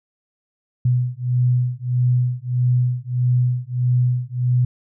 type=beating tone pair; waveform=sine; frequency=123.47 / 125.07 Hz; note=B2 / B2; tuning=0 / +22 cents; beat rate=1.6 Hz; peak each=-19 dBFS; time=0.85-4.65 s; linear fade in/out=5 ms; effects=none